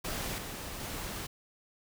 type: noise with level steps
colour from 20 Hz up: pink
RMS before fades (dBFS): -36 / -41 / -39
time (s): 0.04-1.27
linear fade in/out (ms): 10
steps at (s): 0.38 / 0.8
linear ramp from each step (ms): 2
effects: none